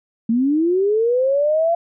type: linear sweep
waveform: sine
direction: up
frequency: 220 to 687 Hz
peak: -14 dBFS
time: 0.29-1.75 s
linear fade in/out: 5 ms
effects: none